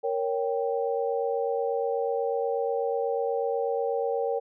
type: chord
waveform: sine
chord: G diminished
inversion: first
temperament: equal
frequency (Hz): 466.2 / 554.4 / 784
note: Bb4 / Db5 / G5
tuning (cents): 0 / 0 / 0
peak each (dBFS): -27 / -30 / -32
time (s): 0.03-4.4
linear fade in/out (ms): 20
effects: none